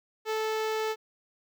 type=tone with notch filter; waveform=sawtooth; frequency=437.3 Hz; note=A4; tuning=11 cents flat; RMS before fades=-30 dBFS; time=0.25-0.96 s; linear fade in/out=50 ms; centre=10000 Hz; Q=0.75; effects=none